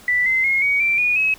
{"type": "tone with pitch steps", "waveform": "sine", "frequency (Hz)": [1975.5, 2063, 2154, 2250, 2349, 2453, 2562], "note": ["B6", "C7", "C7", "C#7", "D7", "D#7", "E7"], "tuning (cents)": [0, -25, 50, 25, 0, -25, -50], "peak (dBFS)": -15, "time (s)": [0.08, 1.34], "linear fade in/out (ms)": 2, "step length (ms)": 180, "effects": ["pink hiss -45 dBFS RMS until 1.38 s"]}